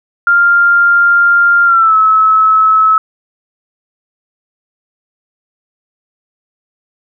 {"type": "tone with pitch glide", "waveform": "sine", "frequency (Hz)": [1396.9, 1295.8], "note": ["F6", "E6"], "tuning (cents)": [0, -30], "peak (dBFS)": -5, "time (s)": [0.27, 2.98], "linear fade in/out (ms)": 2, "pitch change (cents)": -130, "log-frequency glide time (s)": [1.65, 1.95], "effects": []}